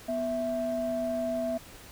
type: tone pair together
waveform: sine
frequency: 246.9 / 659.1 Hz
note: B3 / E5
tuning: 0 / 0 cents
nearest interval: octave + perfect fourth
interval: 1700 cents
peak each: -32 / -28 dBFS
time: 0.08-1.58 s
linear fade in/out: 10 ms
effects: tanh soft clip ceiling -22 dBFS + pink hiss -49 dBFS RMS until 1.91 s